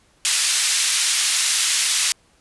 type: band-pass noise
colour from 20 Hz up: white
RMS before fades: -19 dBFS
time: 0.25-2.12 s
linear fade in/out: 0 ms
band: 2100 to 9600 Hz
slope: 12 dB/octave
effects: pink hiss -58 dBFS RMS until 2.4 s + resampled to 24000 Hz